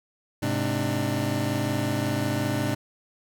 25% pulse tone cluster, 106.4 / 131.9 / 298 Hz, G#2 / C3 / D4, +42 / +14 / +25 cents, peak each -25 dBFS, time 0.42-2.75 s, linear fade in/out 10 ms, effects none

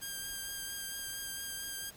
5% pulse tone with vibrato, 1600 Hz, G6, 35 cents sharp, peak -28 dBFS, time 0.01-1.91 s, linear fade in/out 20 ms, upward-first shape triangle, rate 4.4 Hz, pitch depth 18 cents each way, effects pink hiss -56 dBFS RMS until 1.96 s

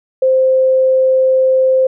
sine tone, 522 Hz, C5, 4 cents flat, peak -8 dBFS, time 0.22-1.87 s, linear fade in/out 5 ms, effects none

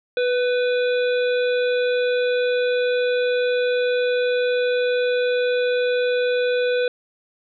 harmonic tone with a mistuned harmonic, 493.9 Hz, B4, in tune, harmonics 1 / 3 / 5 / 7 / 8, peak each -18 / -28 / -32 / -35 / -36 dBFS, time 0.17-6.88 s, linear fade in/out 2 ms, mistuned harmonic 3, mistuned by +22 cents, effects none

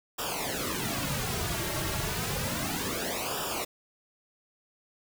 pink noise with flanger, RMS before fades -32 dBFS, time 0.18-3.65 s, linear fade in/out 10 ms, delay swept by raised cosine 0.47 to 4.07 ms, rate 0.31 Hz, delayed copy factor -0.85, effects none

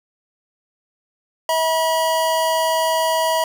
square tone pair together, 644.6 / 967 Hz, E5 / B5, -39 / -37 cents, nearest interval perfect fifth, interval 702 cents, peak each -20 dBFS, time 1.49-3.44 s, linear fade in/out 2 ms, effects none

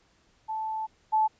sine tone pair in turn, 876 / 869.4 Hz, A5 / A5, -8 / -21 cents, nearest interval unison, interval 13 cents, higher first, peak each -29 / -20 dBFS, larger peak second, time 0.48-0.87 / 1.12-1.28 s, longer first, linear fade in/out 20 ms, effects pink hiss -65 dBFS RMS until 1.39 s + resampled to 16000 Hz

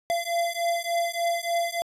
square beating tone pair, 682 / 685.4 Hz, F5 / F5, -41 / -33 cents, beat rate 3.4 Hz, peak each -28 / -28 dBFS, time 0.1-1.82 s, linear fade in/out 0 ms, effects resampled to 32000 Hz

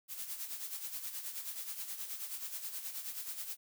blue noise with tremolo, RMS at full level -40 dBFS, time 0.08-3.57 s, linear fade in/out 50 ms, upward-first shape sine, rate 9.4 Hz, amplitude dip 60%, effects none

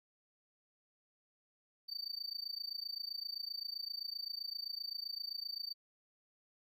triangle tone with amplitude modulation, 4596 Hz, D8, 38 cents flat, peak -35 dBFS, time 1.88-5.74 s, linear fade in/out 20 ms, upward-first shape sine, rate 27.7 Hz, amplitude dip 95%, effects none

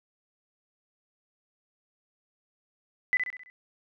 sine tone with echo, 2001 Hz, B6, 22 cents sharp, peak -20 dBFS, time 3.13-3.17 s, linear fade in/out 0 ms, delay 66 ms, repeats 5, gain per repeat -6 dB, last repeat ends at 3.5 s, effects none

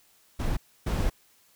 brown noise bursts at uneven times, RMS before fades -26 dBFS, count 2, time 0.39-0.57 / 0.86-1.1 s, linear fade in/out 10 ms, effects white hiss -62 dBFS RMS until 1.55 s

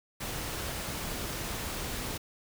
pink noise, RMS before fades -36 dBFS, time 0.2-2.18 s, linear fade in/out 10 ms, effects none

